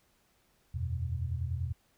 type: chord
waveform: sine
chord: E suspended second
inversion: none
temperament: equal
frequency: 82.41 / 92.5 / 123.47 Hz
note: E2 / F#2 / B2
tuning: 0 / 0 / 0 cents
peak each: -34 / -37 / -36 dBFS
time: 0.74-1.73 s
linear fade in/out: 10 ms
effects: pink hiss -70 dBFS RMS until 1.97 s